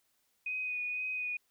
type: tone with vibrato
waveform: sine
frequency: 2489 Hz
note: D#7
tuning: in tune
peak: -33 dBFS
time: 0.46-1.37 s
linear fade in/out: 5 ms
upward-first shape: sine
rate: 2 Hz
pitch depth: 19 cents each way
effects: white hiss -75 dBFS RMS until 1.5 s